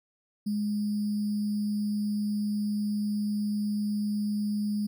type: tone with sample-and-hold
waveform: sine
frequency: 208.1 Hz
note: G#3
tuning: 4 cents sharp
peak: -26 dBFS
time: 0.46-4.87 s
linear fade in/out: 10 ms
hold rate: 4900 Hz
effects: none